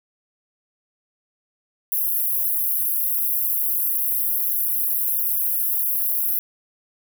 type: high-pass noise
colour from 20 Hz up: pink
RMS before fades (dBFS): -22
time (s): 1.92-6.39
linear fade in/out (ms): 0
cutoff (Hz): 11000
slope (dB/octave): 96
effects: none